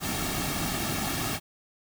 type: noise with comb filter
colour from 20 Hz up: pink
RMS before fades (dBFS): -30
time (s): 0-1.4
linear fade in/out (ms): 50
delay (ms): 2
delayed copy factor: -0.65
effects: none